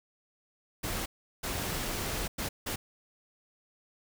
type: noise bursts at uneven times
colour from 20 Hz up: pink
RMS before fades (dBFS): -34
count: 4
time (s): 0.83-1.06 / 1.43-2.28 / 2.38-2.49 / 2.66-2.76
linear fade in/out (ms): 10
effects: none